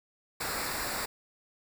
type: noise with comb filter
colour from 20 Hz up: pink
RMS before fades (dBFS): -34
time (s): 0.4-1.06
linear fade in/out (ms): 10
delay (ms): 0.32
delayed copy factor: -0.7
effects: none